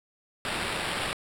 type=noise with sample-and-hold; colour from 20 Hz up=white; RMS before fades=-31 dBFS; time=0.45-1.13 s; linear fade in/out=0 ms; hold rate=6300 Hz; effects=low-pass 11000 Hz 12 dB/octave